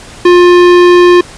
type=tone with hard clipping; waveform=sine; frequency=353.9 Hz; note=F4; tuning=23 cents sharp; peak=-3 dBFS; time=0.25-1.21 s; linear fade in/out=5 ms; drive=17 dB; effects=pink hiss -31 dBFS RMS until 1.37 s + resampled to 22050 Hz